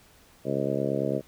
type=harmonic tone; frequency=69 Hz; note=C#2; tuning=7 cents flat; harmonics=2 / 3 / 4 / 5 / 6 / 7 / 8 / 9; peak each=-33 / -33 / -33 / -33 / -33 / -33 / -33 / -33 dBFS; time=0.44-1.22 s; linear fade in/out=50 ms; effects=pink hiss -57 dBFS RMS until 1.27 s